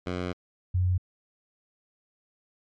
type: tone pair in turn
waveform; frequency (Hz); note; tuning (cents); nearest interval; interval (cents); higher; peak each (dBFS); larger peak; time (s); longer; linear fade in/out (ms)
10% pulse / sine; 90 / 90.99; F#2 / F#2; -47 / -28; unison; 19; second; -21; neither; 0.06-0.33 / 0.74-0.98; first; 10
effects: low-pass 4000 Hz 12 dB/octave + MP3 64 kbps